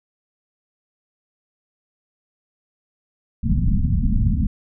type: low-pass noise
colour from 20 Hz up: pink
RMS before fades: -18 dBFS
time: 3.43-4.47 s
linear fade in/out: 10 ms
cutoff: 250 Hz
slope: 96 dB/octave
effects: none